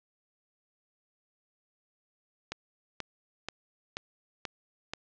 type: click train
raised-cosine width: 0.2 ms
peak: -17 dBFS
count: 6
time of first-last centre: 2.52-4.935 s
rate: 2.07 Hz
effects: low-pass 6000 Hz 12 dB/octave